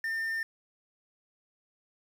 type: tone with quantisation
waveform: triangle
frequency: 1805 Hz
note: A6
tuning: 44 cents sharp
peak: -28 dBFS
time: 0.04-0.43 s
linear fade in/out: 2 ms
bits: 9
effects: none